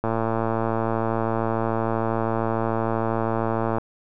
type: click train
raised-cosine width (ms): 1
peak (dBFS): -10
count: 424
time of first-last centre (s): 0.04-3.783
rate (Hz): 113
effects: none